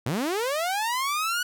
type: linear sweep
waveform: sawtooth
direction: up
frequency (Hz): 104.8 to 1480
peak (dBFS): -21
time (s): 0.06-1.43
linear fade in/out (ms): 5
effects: none